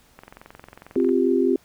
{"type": "click train", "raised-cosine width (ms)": 0.5, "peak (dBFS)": -26, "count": 21, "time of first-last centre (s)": [0.19, 1.091], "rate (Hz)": 22.2}
{"type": "chord", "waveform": "sine", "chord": "C suspended fourth", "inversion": "none", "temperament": "equal with one note detuned", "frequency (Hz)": [261.6, 349.2, 394.3], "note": ["C4", "F4", "G4"], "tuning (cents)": [0, 0, 10], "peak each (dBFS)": -21, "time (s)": [0.96, 1.56], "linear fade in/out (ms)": 2}
{"effects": ["pink hiss -57 dBFS RMS until 1.64 s"]}